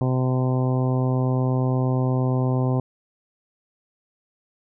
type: harmonic tone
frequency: 128.5 Hz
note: C3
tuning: 31 cents flat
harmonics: 1 / 2 / 3 / 4 / 5 / 6 / 7 / 8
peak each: -20 / -26 / -30 / -32 / -34 / -36 / -37 / -38 dBFS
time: 0.01-2.8 s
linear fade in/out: 2 ms
effects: none